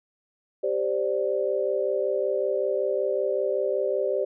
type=chord; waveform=sine; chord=G suspended fourth; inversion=none; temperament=just; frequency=392 / 522.7 / 588 Hz; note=G4 / C5 / D5; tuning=0 / -2 / +2 cents; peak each=-27 dBFS; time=0.63-4.25 s; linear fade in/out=10 ms; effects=none